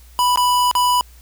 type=tone with dropouts; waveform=square; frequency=987.8 Hz; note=B5; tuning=in tune; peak=-14 dBFS; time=0.19-1.01 s; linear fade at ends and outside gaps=0 ms; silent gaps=0.359-0.374 / 0.713-0.752 s; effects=added 60 Hz sine -42 dBFS peak until 1.21 s + white hiss -51 dBFS RMS until 1.21 s